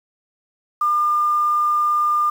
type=tone with quantisation; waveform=sine; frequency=1203 Hz; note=D6; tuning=41 cents sharp; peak=-15 dBFS; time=0.81-2.3 s; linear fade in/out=5 ms; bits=7; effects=none